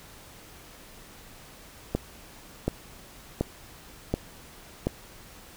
click train, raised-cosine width 2 ms, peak -11 dBFS, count 5, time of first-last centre 1.95-4.87 s, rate 1.37 Hz, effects pink hiss -49 dBFS RMS until 5.56 s

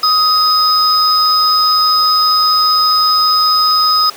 triangle tone pair together, 1259 / 5036 Hz, D#6 / D#8, +20 / +20 cents, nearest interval 2 octaves, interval 2400 cents, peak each -10 dBFS, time 0.03-4.1 s, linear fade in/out 5 ms, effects pink hiss -33 dBFS RMS until 4.16 s + high-pass 400 Hz 12 dB/octave

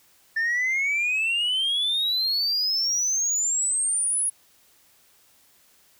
sine exponential sweep, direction up, 1779 to 10548 Hz, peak -19 dBFS, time 0.36-4.3 s, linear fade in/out 10 ms, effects tanh soft clip ceiling -20 dBFS + white hiss -59 dBFS RMS until 5.99 s

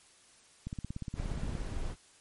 click train, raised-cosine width 5 ms, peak -25 dBFS, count 16, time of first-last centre 0.67-1.552 s, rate 17 Hz
brown noise, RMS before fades -37 dBFS, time 1.14-1.96 s, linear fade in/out 50 ms
effects white hiss -61 dBFS RMS until 2.2 s + MP3 48 kbps

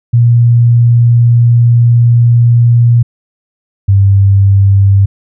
sine tone pair in turn, 118.7 / 98.58 Hz, A#2 / G2, +32 / +10 cents, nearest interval minor third, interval 322 cents, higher first, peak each -3 dBFS, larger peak neither, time 0.13-3.03 / 3.88-5.06 s, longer first, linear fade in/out 10 ms, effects none

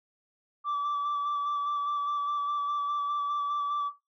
sine tone with vibrato, 1160 Hz, D6, 22 cents flat, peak -25 dBFS, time 0.64-3.92 s, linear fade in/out 50 ms, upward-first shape square, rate 4.9 Hz, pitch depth 15 cents each way, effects noise-tail reverb RT60 0.2 s tail -17 dB re dry + tanh soft clip ceiling -26 dBFS

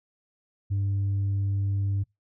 sine tone, 99 Hz, G2, 18 cents sharp, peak -21 dBFS, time 0.7-2.04 s, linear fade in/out 20 ms, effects noise-tail reverb RT60 0.2 s tail -26 dB re dry + tanh soft clip ceiling -22 dBFS

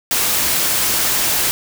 white noise, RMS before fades -17 dBFS, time 0.11-1.51 s, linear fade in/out 0 ms, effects none

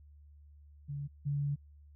sine tone pair in turn, 142.5 / 143.09 Hz, C#3 / D3, +48 / -45 cents, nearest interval unison, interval 7 cents, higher second, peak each -36 / -30 dBFS, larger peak second, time 0.88-1.08 / 1.25-1.56 s, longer second, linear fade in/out 20 ms, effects added 73 Hz sine -54 dBFS peak until 1.95 s

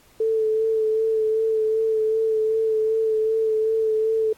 sine tone with vibrato, 440.2 Hz, A4, 1 cent sharp, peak -18 dBFS, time 0.2-4.33 s, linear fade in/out 5 ms, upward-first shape sine, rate 2.6 Hz, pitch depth 21 cents each way, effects pink hiss -55 dBFS RMS until 4.37 s + AAC 64 kbps

